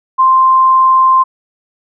sine tone, 1046.5 Hz, C6, in tune, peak -5 dBFS, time 0.18-1.24 s, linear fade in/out 20 ms, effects none

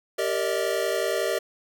square chord, Eb major seventh, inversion first, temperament equal with one note detuned, 392 / 466.2 / 587.3 / 638.3 Hz, G4 / Bb4 / D5 / Eb5, 0 / 0 / 0 / +44 cents, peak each -30 dBFS, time 0.18-1.39 s, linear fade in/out 10 ms, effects none

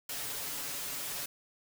white noise with comb filter, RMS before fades -38 dBFS, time 0.09-1.26 s, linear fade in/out 5 ms, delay 7 ms, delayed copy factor +0.95, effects none

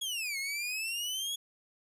sawtooth exponential two-way sweep, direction down then up, 3376 to 2138 to 3376 Hz, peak -30 dBFS, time 0.01-1.36 s, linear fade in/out 10 ms, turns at 0.38 s, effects resampled to 32000 Hz

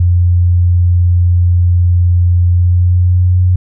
sine tone with pitch glide, 88.1 to 90.73 Hz, F2 to F#2, +16 to -33 cents, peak -6 dBFS, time 0-3.56 s, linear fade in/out 5 ms, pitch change +51 cents, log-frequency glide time 2.51-3.43 s, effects none

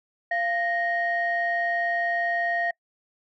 sine tone pair together, 690.7 / 1864.7 Hz, F5 / A#6, -19 / 0 cents, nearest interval octave + perfect fourth, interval 1719 cents, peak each -25 dBFS, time 0.31-2.71 s, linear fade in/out 5 ms, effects noise-tail reverb RT60 0.1 s tail -25 dB re dry + tanh soft clip ceiling -16 dBFS

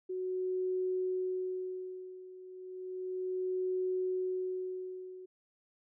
sine tone with tremolo, 370 Hz, F#4, in tune, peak -30 dBFS, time 0.09-5.26 s, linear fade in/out 10 ms, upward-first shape sine, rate 0.33 Hz, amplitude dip 85%, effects none

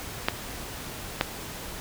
clicks, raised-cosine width 0.3 ms, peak -5 dBFS, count 2, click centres 0.285 / 1.211 s, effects pink hiss -38 dBFS RMS until 1.8 s

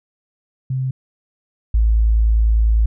sine tone pair in turn, 130.81 / 55 Hz, C3 / A1, 0 / 0 cents, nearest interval octave + minor third, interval 1500 cents, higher first, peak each -18 / -11 dBFS, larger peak second, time 0.7-0.91 / 1.74-2.86 s, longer second, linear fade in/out 5 ms, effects none

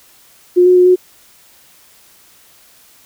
sine tone with pitch steps, 357.6 / 363.6 / 360.8 / 365 Hz, F4 / F#4 / F#4 / F#4, +41 / -30 / -44 / -24 cents, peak -5 dBFS, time 0.56-0.96 s, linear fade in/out 20 ms, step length 100 ms, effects white hiss -47 dBFS RMS until 3.05 s

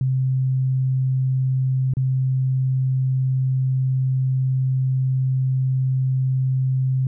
sine tone with dropouts, 130.81 Hz, C3, in tune, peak -17 dBFS, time 0.01-7.07 s, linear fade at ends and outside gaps 2 ms, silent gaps 1.937-1.969 s, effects none

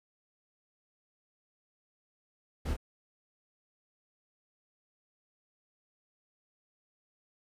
brown noise with echo, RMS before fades -34 dBFS, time 2.65-2.74 s, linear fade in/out 10 ms, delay 27 ms, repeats 1, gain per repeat -3 dB, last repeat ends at 2.767 s, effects resampled to 32000 Hz

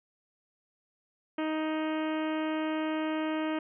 harmonic tone, 312.5 Hz, D#4, 8 cents sharp, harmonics 1 / 2 / 3 / 4 / 5 / 6 / 7 / 8 / 9 / 10, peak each -30 / -36 / -40 / -42 / -44 / -46 / -47 / -48 / -49 / -50 dBFS, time 1.38-3.59 s, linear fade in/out 5 ms, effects none

